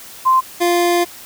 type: tone pair in turn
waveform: sine / 25% pulse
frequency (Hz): 1042 / 348.5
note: C6 / F4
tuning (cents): -7 / -4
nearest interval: octave + perfect fifth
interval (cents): 1897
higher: first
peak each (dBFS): -9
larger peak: neither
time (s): 0.25-0.41 / 0.6-1.05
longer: second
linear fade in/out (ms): 20
effects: white hiss -37 dBFS RMS until 1.25 s